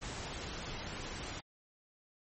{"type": "noise", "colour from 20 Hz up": "pink", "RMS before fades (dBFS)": -42, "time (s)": [0.01, 1.41], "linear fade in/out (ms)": 20, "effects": ["MP3 32 kbps"]}